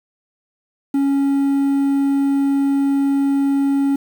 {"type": "tone with quantisation", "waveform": "triangle", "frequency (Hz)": 277.2, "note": "C#4", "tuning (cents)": 0, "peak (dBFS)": -12, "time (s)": [0.94, 3.96], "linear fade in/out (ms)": 5, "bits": 7, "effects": []}